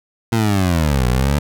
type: linear two-way sweep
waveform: 20% pulse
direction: down then up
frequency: 116.54 to 60 to 74.2 Hz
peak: -9 dBFS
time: 0.32-1.39 s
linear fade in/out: 5 ms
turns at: 1.07 s
effects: none